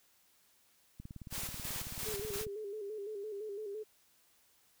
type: click train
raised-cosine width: 5 ms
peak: -34 dBFS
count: 28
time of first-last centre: 1-2.467 s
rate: 18.4 Hz
type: noise with tremolo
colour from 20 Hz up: white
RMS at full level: -40 dBFS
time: 1.3-2.46 s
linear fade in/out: 50 ms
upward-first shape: square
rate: 2.9 Hz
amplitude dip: 45%
type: tone with vibrato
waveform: sine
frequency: 415.3 Hz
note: G#4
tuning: in tune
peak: -39 dBFS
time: 2.05-3.84 s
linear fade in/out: 20 ms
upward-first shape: square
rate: 5.9 Hz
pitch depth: 65 cents each way
effects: white hiss -69 dBFS RMS until 4.8 s